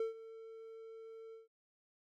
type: tone with ADSR envelope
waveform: triangle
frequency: 448.9 Hz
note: A4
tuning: 35 cents sharp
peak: -30 dBFS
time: 0-1.48 s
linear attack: 3 ms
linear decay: 130 ms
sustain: -17 dB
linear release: 150 ms
effects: none